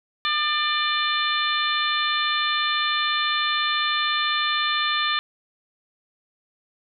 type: harmonic tone with a mistuned harmonic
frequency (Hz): 594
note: D5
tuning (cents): +20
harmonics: 2 / 3 / 4 / 5 / 6 / 7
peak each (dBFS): -25 / -27 / -30 / -30 / -26 / -32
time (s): 0.25-5.19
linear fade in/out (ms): 0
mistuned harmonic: 2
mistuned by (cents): +26
effects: none